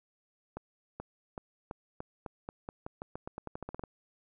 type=accelerating click train; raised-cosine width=1 ms; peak=-25 dBFS; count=20; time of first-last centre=0.57-3.837 s; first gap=430 ms; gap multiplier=0.88; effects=none